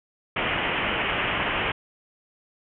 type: low-pass noise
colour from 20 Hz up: white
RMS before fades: -26 dBFS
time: 0.36-1.72 s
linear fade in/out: 5 ms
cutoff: 3100 Hz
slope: 96 dB/octave
effects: none